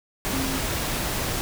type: tone in noise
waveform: sine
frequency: 266.8 Hz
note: C4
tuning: 34 cents sharp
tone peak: -28 dBFS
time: 0.33-0.58 s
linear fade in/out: 0 ms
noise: pink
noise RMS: -27 dBFS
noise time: 0.25-1.41 s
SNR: -4 dB
effects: none